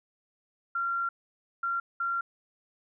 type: tone bursts at uneven times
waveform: sine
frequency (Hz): 1377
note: F6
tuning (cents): -25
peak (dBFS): -27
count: 3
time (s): 0.75-1.09 / 1.63-1.8 / 2-2.21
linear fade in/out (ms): 5
effects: none